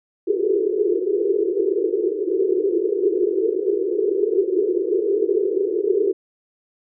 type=band-pass noise; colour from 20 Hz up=pink; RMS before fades=-20 dBFS; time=0.27-6.13 s; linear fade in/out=10 ms; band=350 to 450 Hz; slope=96 dB/octave; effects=none